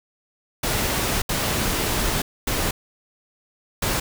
pink noise bursts at uneven times, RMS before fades -23 dBFS, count 4, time 0.63-1.22 / 1.29-2.22 / 2.47-2.71 / 3.82-4 s, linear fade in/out 5 ms, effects none

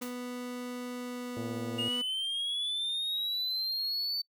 30% pulse tone with pitch glide, 246.9 to 245.2 Hz, B3 to B3, 0 to -12 cents, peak -34 dBFS, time 0.01-2.02 s, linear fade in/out 10 ms, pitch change -12 cents, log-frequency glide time 0.95-1.69 s
white noise with exponential decay, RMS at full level -41 dBFS, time 0.02-0.24 s, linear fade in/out 0 ms, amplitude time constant 46 ms
click train, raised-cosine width 2 ms, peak -27 dBFS, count 59, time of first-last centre 1.37-1.879 s, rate 114 Hz
triangle linear sweep, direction up, 2834 to 4548 Hz, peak -29 dBFS, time 1.78-4.22 s, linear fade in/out 10 ms
effects noise-tail reverb RT60 0.1 s tail -26 dB re dry + high-pass 60 Hz 12 dB/octave

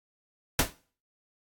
pink noise with exponential decay, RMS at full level -18 dBFS, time 0.59-0.73 s, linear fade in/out 2 ms, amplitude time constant 30 ms, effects noise-tail reverb RT60 0.4 s tail -18 dB re dry + AAC 64 kbps

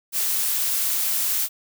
blue noise, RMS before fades -23 dBFS, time 0.12-1.49 s, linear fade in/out 50 ms, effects none

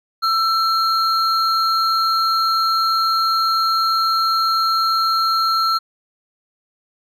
triangle tone pair together, 1333 / 4232 Hz, E6 / C8, +19 / +19 cents, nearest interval octave + minor sixth, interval 2000 cents, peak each -14 / -20 dBFS, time 0.22-5.79 s, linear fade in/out 20 ms, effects none

